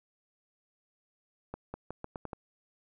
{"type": "accelerating click train", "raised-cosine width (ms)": 1, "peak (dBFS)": -24, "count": 7, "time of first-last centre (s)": [1.54, 2.332], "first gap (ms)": 200, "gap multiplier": 0.83, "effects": []}